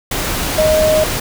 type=tone in noise; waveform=sine; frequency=622 Hz; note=D#5; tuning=1 cent flat; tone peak=-10 dBFS; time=0.58-1.04 s; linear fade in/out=5 ms; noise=pink; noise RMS=-19 dBFS; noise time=0.11-1.2 s; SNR=+6 dB; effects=none